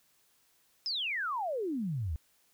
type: exponential sweep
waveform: sine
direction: down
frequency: 5290 to 69.6 Hz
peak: -31 dBFS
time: 0.86-2.16 s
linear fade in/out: 0 ms
effects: white hiss -69 dBFS RMS until 2.53 s